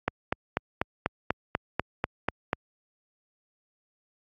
click train, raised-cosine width 0.5 ms, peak -9 dBFS, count 11, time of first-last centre 0.08-2.531 s, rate 4.08 Hz, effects high-pass 60 Hz 12 dB/octave + Opus 48 kbps

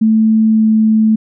sine tone with pitch glide, 220 to 218.7 Hz, A3 to A3, 0 to -10 cents, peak -7 dBFS, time 0.01-1.16 s, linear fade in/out 10 ms, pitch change -10 cents, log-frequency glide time 0.48-0.66 s, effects none

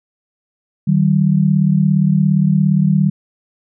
sine tone pair together, 154.2 / 191.51 Hz, D#3 / G3, -15 / -40 cents, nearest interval major third, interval 375 cents, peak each -13 dBFS, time 0.87-3.1 s, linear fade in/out 10 ms, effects none

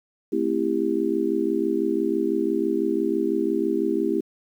sine chord, A minor seventh, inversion none, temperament just, 220 / 264 / 330 / 396 Hz, A3 / C4 / E4 / G4, 0 / +16 / +2 / +18 cents, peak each -29 / -28 / -24 / -25 dBFS, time 0.32-4.21 s, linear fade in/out 10 ms, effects 9-bit

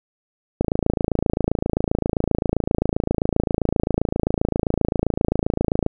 click train, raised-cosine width 2 ms, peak -5 dBFS, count 146, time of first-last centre 0.61-5.864 s, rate 27.6 Hz, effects none

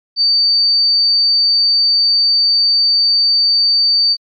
sine tone, 4598 Hz, D8, 37 cents flat, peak -9 dBFS, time 0.16-4.17 s, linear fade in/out 50 ms, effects MP3 32 kbps

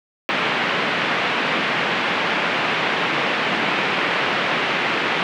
white band-pass noise, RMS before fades -21 dBFS, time 0.29-5.23 s, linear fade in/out 0 ms, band 150 to 2800 Hz, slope 24 dB/octave, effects none

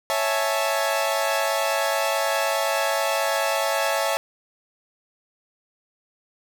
sawtooth chord, A major seventh, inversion first, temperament equal, 554.4 / 659.3 / 830.6 / 880 Hz, C#5 / E5 / G#5 / A5, 0 / 0 / 0 / 0 cents, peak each -22 / -21 / -27 / -24 dBFS, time 0.1-4.17 s, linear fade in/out 0 ms, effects none

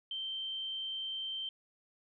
sine tone, 3125 Hz, G7, 6 cents flat, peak -36 dBFS, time 0.11-1.49 s, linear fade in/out 2 ms, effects none

